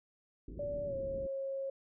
pink low-pass noise, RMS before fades -46 dBFS, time 0.48-1.27 s, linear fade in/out 2 ms, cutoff 420 Hz, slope 48 dB/octave
sine tone with pitch glide, 578 to 542.4 Hz, D5 to C#5, -28 to -38 cents, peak -35 dBFS, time 0.59-1.7 s, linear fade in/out 5 ms, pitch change -110 cents, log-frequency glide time 0.86-0.95 s
effects none

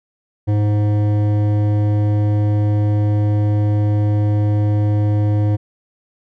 sine tone with hard clipping, 104.4 Hz, G#2, 10 cents sharp, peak -15 dBFS, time 0.47-5.57 s, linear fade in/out 20 ms, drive 12 dB, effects none

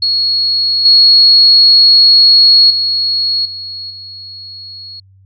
sine tone with level steps, 4328 Hz, C#8, 42 cents flat, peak -10 / -3 / -11 / -22 / -27 dBFS, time 0.02-5 s, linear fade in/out 5 ms, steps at 0.85 / 2.7 / 3.45 / 3.9 s, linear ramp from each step 5 ms, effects added 96 Hz sine -42 dBFS peak until 5.25 s

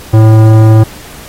sine tone with tanh clipping, 110 Hz, A2, in tune, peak -3 dBFS, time 0.13-0.84 s, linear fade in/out 10 ms, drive 16 dB, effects pink hiss -31 dBFS RMS until 1.28 s + AAC 48 kbps

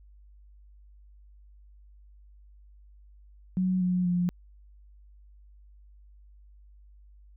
sine tone with pitch steps, 185 / 180.88 / 176.85 Hz, F#3 / F#3 / F3, 0 / -39 / +22 cents, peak -23 dBFS, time 3.57-4.29 s, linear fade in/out 0 ms, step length 240 ms, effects added 50 Hz sine -51 dBFS peak until 7.36 s

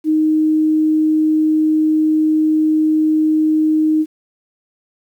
sine tone, 311.1 Hz, D#4, in tune, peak -11 dBFS, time 0.04-4.06 s, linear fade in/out 50 ms, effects 8-bit

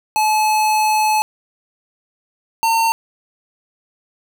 square tone pair in turn, 860 / 908 Hz, A5 / A#5, -40 / -46 cents, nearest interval minor second, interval 94 cents, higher second, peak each -14 dBFS, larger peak neither, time 0.16-1.22 / 2.63-2.92 s, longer first, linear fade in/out 0 ms, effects none

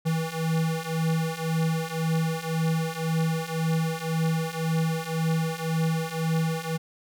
square beating tone pair, 160.9 / 162.8 Hz, E3 / E3, -42 / -21 cents, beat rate 1.9 Hz, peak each -29 / -27 dBFS, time 0.05-6.78 s, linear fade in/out 20 ms, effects none

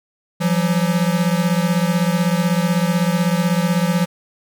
square beating tone pair, 170.5 / 186.5 Hz, F3 / F#3, -41 / +14 cents, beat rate 16 Hz, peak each -18 / -20 dBFS, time 0.4-4.06 s, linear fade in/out 20 ms, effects none

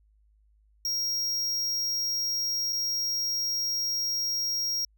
square tone with dropouts, 5600 Hz, F8, 4 cents sharp, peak -27 dBFS, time 0.85-4.85 s, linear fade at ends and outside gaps 2 ms, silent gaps 2.725-2.729 s, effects added 52 Hz sine -60 dBFS peak until 4.97 s

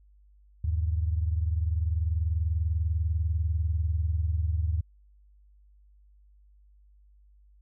sine tone pair together, 77.78 / 98 Hz, D#2 / G2, 0 / 0 cents, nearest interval major third, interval 400 cents, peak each -25 / -31 dBFS, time 0.64-4.81 s, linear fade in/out 5 ms, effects added 50 Hz sine -55 dBFS peak until 7.61 s

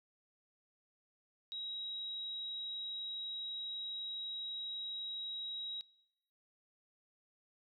sine tone, 3833 Hz, A#7, 47 cents sharp, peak -40 dBFS, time 1.52-5.81 s, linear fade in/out 0 ms, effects noise-tail reverb RT60 0.9 s tail -24 dB re dry

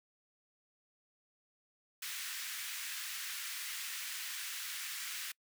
pink high-pass noise, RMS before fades -42 dBFS, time 2.02-5.32 s, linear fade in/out 5 ms, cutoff 1600 Hz, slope 24 dB/octave, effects noise-tail reverb RT60 0.1 s tail -26 dB re dry

